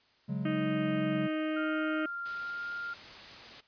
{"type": "chord", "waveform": "triangle", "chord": "C# suspended fourth", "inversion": "none", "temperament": "equal with one note detuned", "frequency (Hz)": [140.36, 185, 207.7], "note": ["C#3", "F#3", "G#3"], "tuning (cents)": [22, 0, 0], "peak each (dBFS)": -34, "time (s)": [0.28, 1.28], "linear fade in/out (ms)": 20}
{"type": "harmonic tone", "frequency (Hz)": 311.1, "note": "D#4", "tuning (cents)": 0, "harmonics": [1, 2, 4, 5, 6, 7, 8, 9, 10], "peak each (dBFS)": [-31, -37, -43, -45, -47, -48, -49, -50, -51], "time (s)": [0.45, 2.06], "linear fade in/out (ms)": 5}
{"type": "tone with vibrato", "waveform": "sine", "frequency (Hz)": 1396.9, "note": "F6", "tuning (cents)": 0, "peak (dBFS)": -35, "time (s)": [1.56, 2.94], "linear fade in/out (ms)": 10, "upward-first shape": "triangle", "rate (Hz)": 1.1, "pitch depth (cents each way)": 10}
{"type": "noise", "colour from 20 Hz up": "white", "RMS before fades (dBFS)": -47, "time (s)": [2.25, 3.61], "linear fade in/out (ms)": 10}
{"effects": ["white hiss -66 dBFS RMS until 3.67 s", "resampled to 11025 Hz"]}